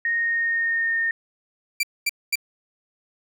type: tone with pitch glide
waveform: sine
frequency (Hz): 1858 to 1830.3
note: A#6 to A#6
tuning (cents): -6 to -32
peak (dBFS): -20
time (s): 0.05-1.11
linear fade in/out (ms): 2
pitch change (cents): -26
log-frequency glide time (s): 0.17-0.97
type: tone bursts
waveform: sawtooth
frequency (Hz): 2349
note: D7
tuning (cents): 0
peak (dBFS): -16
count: 3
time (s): 1.8-2.356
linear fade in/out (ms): 5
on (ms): 32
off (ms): 230
effects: none